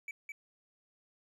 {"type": "tone with echo", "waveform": "triangle", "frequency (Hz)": 2300, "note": "D7", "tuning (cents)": -37, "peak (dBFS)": -37, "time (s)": [0.08, 0.11], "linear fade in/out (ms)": 2, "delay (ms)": 210, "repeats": 1, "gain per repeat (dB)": -2, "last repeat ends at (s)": 0.32, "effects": []}